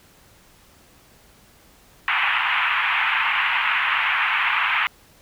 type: band-pass noise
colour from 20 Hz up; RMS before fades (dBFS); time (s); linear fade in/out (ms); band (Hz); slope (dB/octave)
white; -21; 2.08-4.87; 0; 870 to 2800; 48
effects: pink hiss -53 dBFS RMS until 5.21 s